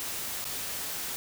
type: noise with dropouts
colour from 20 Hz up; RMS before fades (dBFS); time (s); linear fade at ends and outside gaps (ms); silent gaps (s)
white; -35; 0-1.16; 0; 0.443-0.453
effects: none